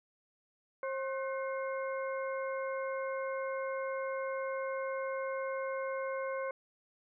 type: harmonic tone with a mistuned harmonic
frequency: 534 Hz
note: C5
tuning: 35 cents sharp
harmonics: 1 / 2 / 3 / 4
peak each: -35 / -41 / -45 / -47 dBFS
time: 0.83-6.51 s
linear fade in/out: 2 ms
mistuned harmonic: 3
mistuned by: -100 cents
effects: none